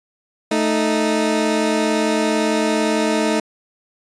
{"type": "tone pair together", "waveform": "20% pulse", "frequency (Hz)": [220, 311.1], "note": ["A3", "D#4"], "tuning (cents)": [0, 0], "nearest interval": "tritone", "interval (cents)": 600, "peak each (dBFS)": -14, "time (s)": [0.51, 3.4], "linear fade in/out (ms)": 5, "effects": ["resampled to 22050 Hz"]}